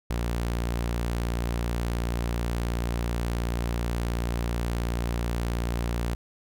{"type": "tone", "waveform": "sawtooth", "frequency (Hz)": 58.6, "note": "A#1", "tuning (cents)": 10, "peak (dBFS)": -22, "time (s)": [0.1, 6.15], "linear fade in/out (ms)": 5, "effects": []}